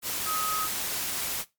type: tone in noise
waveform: sine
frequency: 1265 Hz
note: D#6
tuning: 28 cents sharp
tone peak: -28 dBFS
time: 0.25-0.69 s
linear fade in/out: 50 ms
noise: white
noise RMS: -31 dBFS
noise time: 0.02-1.45 s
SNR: 0 dB
effects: noise-tail reverb RT60 0.2 s tail -18 dB re dry + MP3 96 kbps